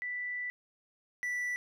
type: tone pair in turn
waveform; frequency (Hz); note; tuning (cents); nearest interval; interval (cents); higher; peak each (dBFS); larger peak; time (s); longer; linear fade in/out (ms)
sine / triangle; 1975.5 / 1966.7; B6 / B6; 0 / -8; unison; 8; first; -34 / -30; second; 0.02-0.5 / 1.23-1.56; first; 0
effects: none